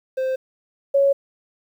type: tone pair in turn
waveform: triangle / sine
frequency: 522 / 555.3 Hz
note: C5 / C#5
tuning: -4 / +3 cents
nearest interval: minor second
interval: 107 cents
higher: second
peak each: -18 / -13 dBFS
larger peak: second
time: 0.17-0.36 / 0.94-1.13 s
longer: neither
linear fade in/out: 10 ms
effects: 9-bit